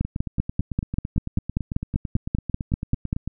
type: two click trains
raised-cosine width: 5 ms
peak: -9 / -15 dBFS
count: 17 / 30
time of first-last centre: 0.01-3.129 / 0.05-3.276 s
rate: 5.13 / 8.99 Hz
effects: none